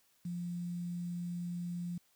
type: tone with quantisation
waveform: sine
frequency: 174.61 Hz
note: F3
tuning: in tune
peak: -36 dBFS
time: 0.25-1.98 s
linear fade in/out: 5 ms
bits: 10
effects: white hiss -71 dBFS RMS until 2.15 s